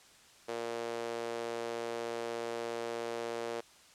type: tone with high-pass filter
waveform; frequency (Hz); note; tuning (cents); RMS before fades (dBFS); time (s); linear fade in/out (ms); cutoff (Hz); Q
sawtooth; 116.7; A#2; +2; -38; 0.48-3.61; 10; 460; 2.6
effects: white hiss -59 dBFS RMS until 3.94 s + low-pass 8000 Hz 12 dB/octave